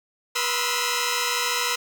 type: tone cluster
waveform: 10% pulse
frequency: 483.3 / 987 / 1040 / 1278 / 1350 Hz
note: B4 / B5 / C6 / D#6 / E6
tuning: -38 / -1 / -11 / +46 / +41 cents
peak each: -21 dBFS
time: 0.35-1.76 s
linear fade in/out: 10 ms
effects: none